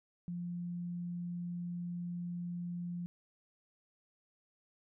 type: tone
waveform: sine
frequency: 174.61 Hz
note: F3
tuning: in tune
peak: -37 dBFS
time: 0.28-3.06 s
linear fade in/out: 0 ms
effects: none